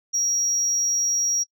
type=tone; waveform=sine; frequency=5670 Hz; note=F8; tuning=25 cents sharp; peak=-18 dBFS; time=0.13-1.44 s; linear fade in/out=20 ms; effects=noise-tail reverb RT60 0.1 s tail -24 dB re dry + tanh soft clip ceiling -18 dBFS